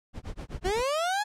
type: noise with tremolo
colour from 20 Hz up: brown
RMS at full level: -33 dBFS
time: 0.13-0.84 s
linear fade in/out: 50 ms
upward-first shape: sine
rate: 7.9 Hz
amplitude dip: 100%
type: linear sweep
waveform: 30% pulse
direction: up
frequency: 349.2 to 856 Hz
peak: -23 dBFS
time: 0.64-1.24 s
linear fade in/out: 20 ms
effects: low-pass 9000 Hz 12 dB/octave